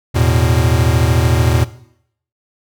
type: chord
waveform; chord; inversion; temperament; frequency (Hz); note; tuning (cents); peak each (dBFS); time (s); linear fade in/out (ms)
square; E suspended fourth; none; equal; 82.41 / 110 / 123.47; E2 / A2 / B2; 0 / 0 / 0; -16; 0.14-1.65; 20
effects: noise-tail reverb RT60 0.7 s tail -17 dB re dry